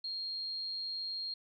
sine tone, 4233 Hz, C8, 19 cents sharp, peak -36 dBFS, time 0.04-1.34 s, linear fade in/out 5 ms, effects none

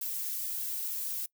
violet noise with flanger, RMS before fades -35 dBFS, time 0.01-1.26 s, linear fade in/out 5 ms, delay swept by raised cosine 1.8 to 3.6 ms, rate 1.6 Hz, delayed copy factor +0.7, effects noise-tail reverb RT60 0.1 s tail -23 dB re dry

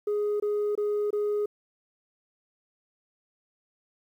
sine tone bursts, 415.8 Hz, G#4, 2 cents sharp, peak -22 dBFS, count 4, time 0.07-1.459 s, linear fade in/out 5 ms, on 330 ms, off 23 ms, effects tanh soft clip ceiling -23 dBFS + 10-bit

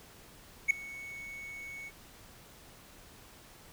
triangle tone with ADSR envelope, 2217 Hz, C#7, in tune, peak -17 dBFS, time 0.68-1.91 s, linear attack 25 ms, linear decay 4 ms, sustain -23 dB, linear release 37 ms, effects pink hiss -55 dBFS RMS until 3.72 s

